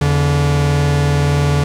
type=tone pair together; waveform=45% pulse; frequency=82.41 / 144.3 Hz; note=E2 / D3; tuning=0 / -30 cents; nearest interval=minor seventh; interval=970 cents; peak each=-18 / -13 dBFS; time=0.01-1.64 s; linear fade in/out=5 ms; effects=low-pass 9000 Hz 12 dB/octave + 7-bit